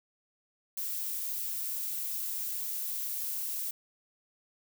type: noise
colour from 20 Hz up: violet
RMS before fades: -35 dBFS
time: 0.77-3.71 s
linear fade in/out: 5 ms
effects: none